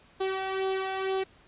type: tone with flanger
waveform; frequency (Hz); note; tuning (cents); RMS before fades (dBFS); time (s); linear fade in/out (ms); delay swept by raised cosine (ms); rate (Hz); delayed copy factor
sawtooth; 382.4; G4; -43; -30; 0.2-1.24; 10; 0.22 to 1.21; 2.1; +0.55
effects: pink hiss -58 dBFS RMS until 1.47 s + resampled to 8000 Hz